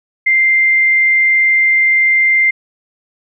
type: tone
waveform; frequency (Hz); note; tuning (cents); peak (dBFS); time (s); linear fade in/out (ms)
sine; 2093; C7; 0; -8; 0.26-2.51; 10
effects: none